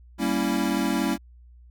square chord, G diminished seventh, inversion none, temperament equal, 196 / 233.1 / 277.2 / 329.6 Hz, G3 / Bb3 / Db4 / Fb4, 0 / 0 / 0 / 0 cents, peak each -29 / -29 / -28 / -29 dBFS, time 0.18-1.18 s, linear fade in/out 50 ms, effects added 60 Hz sine -47 dBFS peak until 1.7 s

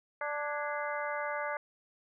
harmonic tone with a mistuned harmonic, 293.7 Hz, D4, in tune, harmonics 2 / 3 / 4 / 5 / 6 / 7, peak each -37 / -39 / -40 / -41 / -42 / -42 dBFS, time 0.21-1.57 s, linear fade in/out 2 ms, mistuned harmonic 6, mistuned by -100 cents, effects none

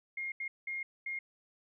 sine tone bursts at uneven times, 2134 Hz, C7, 34 cents sharp, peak -35 dBFS, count 4, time 0.17-0.32 / 0.4-0.48 / 0.67-0.83 / 1.06-1.19 s, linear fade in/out 5 ms, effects none

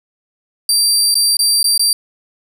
25% pulse tone with dropouts, 4699 Hz, D8, in tune, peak -6 dBFS, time 0.69-1.93 s, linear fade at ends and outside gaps 2 ms, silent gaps 1.143-1.153 / 1.369-1.391 / 1.63-1.642 / 1.778-1.794 s, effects none

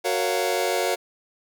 sawtooth chord, Gb major seventh, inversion none, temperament just, 370 / 462.5 / 555 / 693.7 Hz, Gb4 / Bb4 / Db5 / F5, 0 / -14 / +2 / -12 cents, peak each -23 dBFS, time 0.04-0.96 s, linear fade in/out 20 ms, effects none

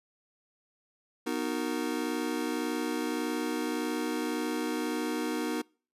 square chord, B major seventh, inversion none, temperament just, 246.9 / 308.7 / 370.4 / 463 Hz, B3 / D#4 / F#4 / A#4, 0 / -14 / +2 / -12 cents, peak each -36 / -34 / -38 / -38 dBFS, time 1.26-5.62 s, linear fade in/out 10 ms, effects noise-tail reverb RT60 0.4 s tail -26 dB re dry + resampled to 32000 Hz

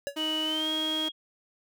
square tone with exponential decay, 564 Hz, C#5, 30 cents sharp, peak -26 dBFS, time 0.07-0.18 s, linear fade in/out 0 ms, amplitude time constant 22 ms
sawtooth tone, 312.5 Hz, D#4, 8 cents sharp, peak -28 dBFS, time 0.16-1.09 s, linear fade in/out 10 ms
sine tone with pitch glide, 2954 to 3278 Hz, F#7 to G#7, -3 to -23 cents, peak -28 dBFS, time 0.16-1.12 s, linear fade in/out 50 ms, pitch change +180 cents, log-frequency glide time 0.43-0.69 s
effects none

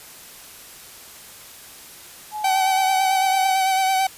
sine tone with pitch glide, 850 to 804.6 Hz, G#5 to G5, +40 to +45 cents, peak -26 dBFS, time 2.31-3.57 s, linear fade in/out 50 ms, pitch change -95 cents, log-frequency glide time 2.62-3.42 s
45% pulse tone with vibrato, 763 Hz, G5, 47 cents flat, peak -17 dBFS, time 2.44-4.07 s, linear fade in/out 5 ms, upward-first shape sine, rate 9 Hz, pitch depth 26 cents each way
effects white hiss -42 dBFS RMS until 4.17 s + resampled to 32000 Hz

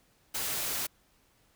white noise, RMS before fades -33 dBFS, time 0.34-0.87 s, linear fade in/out 10 ms, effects pink hiss -67 dBFS RMS until 1.55 s

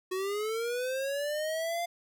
square linear sweep, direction up, 366.6 to 698.5 Hz, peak -31 dBFS, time 0.11-1.86 s, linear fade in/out 10 ms, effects none

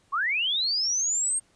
sine linear sweep, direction up, 1033 to 8650 Hz, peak -23 dBFS, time 0.12-1.4 s, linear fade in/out 20 ms, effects pink hiss -64 dBFS RMS until 1.55 s + resampled to 22050 Hz

